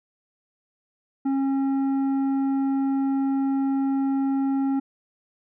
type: tone with tanh clipping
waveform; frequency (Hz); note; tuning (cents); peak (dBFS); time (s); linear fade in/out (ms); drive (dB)
sine; 271.8; C#4; -34; -22; 1.25-4.8; 10; 8
effects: none